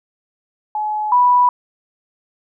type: tone pair in turn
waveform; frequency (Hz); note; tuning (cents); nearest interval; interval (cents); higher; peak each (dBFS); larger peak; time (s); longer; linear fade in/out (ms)
sine; 850 / 984; G#5 / B5; +40 / -7; minor third; 253; second; -18 / -9; second; 0.75-1.12 / 1.12-1.49; neither; 2
effects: none